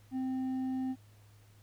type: tone with hard clipping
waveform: sine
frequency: 260 Hz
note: C4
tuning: 11 cents flat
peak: -33 dBFS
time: 0.11-0.96 s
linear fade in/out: 50 ms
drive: 4 dB
effects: added 104 Hz sine -57 dBFS peak until 1.62 s + pink hiss -66 dBFS RMS until 1.62 s